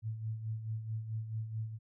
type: tone with tremolo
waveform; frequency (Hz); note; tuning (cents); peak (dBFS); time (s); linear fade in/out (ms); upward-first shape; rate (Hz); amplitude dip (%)
sine; 110.5; A2; +8; -33; 0.02-1.79; 50; sine; 4.6; 60
effects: none